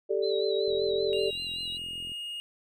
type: chord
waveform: sine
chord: G suspended second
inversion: none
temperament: equal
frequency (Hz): 392 / 440 / 587.3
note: G4 / A4 / D5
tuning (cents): 0 / 0 / 0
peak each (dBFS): -28 / -29 / -32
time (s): 0.09-1.31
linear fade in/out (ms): 20
type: tone with vibrato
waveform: sine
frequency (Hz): 3951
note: B7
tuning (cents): 0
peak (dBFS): -35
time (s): 0.22-1.78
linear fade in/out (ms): 20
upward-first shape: sine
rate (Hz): 5.2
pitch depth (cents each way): 57
type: click train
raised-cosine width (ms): 3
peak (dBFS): -37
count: 63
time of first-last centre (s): 0.68-2.119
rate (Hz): 43.1
type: tone with pitch glide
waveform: triangle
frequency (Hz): 2803 to 2855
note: F7 to F7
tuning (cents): +6 to +37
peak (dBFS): -33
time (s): 1.13-2.4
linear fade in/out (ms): 0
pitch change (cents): +31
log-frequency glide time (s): 1.54-1.66
effects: none

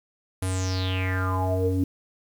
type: tone with low-pass filter sweep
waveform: square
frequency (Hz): 93.3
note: F#2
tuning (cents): +15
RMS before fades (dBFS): -25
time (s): 0.42-1.84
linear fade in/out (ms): 5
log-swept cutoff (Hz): 11000 to 290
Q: 7.6
effects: 8-bit

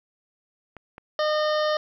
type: clicks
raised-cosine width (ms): 0.5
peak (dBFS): -26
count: 2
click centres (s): 0.767 / 0.981
type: harmonic tone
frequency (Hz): 610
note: D#5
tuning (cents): -34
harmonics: 1 / 2 / 3 / 5 / 6 / 7 / 8 / 9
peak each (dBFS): -22 / -28 / -32 / -36 / -38 / -39 / -40 / -41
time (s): 1.19-1.77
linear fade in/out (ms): 2
effects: 10-bit

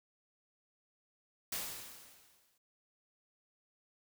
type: noise with exponential decay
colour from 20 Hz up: white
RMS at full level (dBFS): -37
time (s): 1.52-2.58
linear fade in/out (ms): 5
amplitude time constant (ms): 230
effects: none

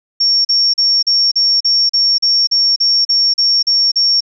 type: tone bursts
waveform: sine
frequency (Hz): 5500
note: F8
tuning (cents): -27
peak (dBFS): -9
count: 14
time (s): 0.2-4.207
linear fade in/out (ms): 10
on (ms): 250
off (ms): 39
effects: none

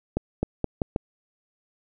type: accelerating click train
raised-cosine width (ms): 2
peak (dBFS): -10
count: 5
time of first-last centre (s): 0.17-0.961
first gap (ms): 260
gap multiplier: 0.82
effects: none

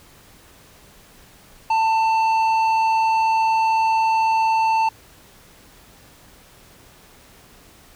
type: tone with tanh clipping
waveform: sine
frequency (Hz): 891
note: A5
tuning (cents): +22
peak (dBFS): -17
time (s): 1.7-4.89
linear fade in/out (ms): 5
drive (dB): 9
effects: pink hiss -49 dBFS RMS until 7.95 s

